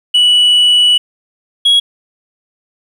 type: tone pair in turn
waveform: sine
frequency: 2949 / 3320 Hz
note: F#7 / G#7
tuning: -6 / -1 cents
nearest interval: major second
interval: 205 cents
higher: second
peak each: -3 dBFS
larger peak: neither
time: 0.14-0.98 / 1.65-1.8 s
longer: first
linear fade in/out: 10 ms
effects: tanh soft clip ceiling -5 dBFS + 7-bit